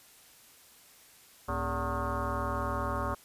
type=tone with frequency modulation; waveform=sine; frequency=575 Hz; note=D5; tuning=37 cents flat; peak=-29 dBFS; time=1.48-3.15 s; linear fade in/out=10 ms; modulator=170 Hz; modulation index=4.4; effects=white hiss -57 dBFS RMS until 3.24 s + resampled to 32000 Hz